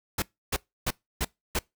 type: noise bursts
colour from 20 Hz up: pink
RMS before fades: -27 dBFS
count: 5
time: 0.18-1.59 s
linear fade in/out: 5 ms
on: 42 ms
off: 300 ms
effects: noise-tail reverb RT60 0.2 s tail -24 dB re dry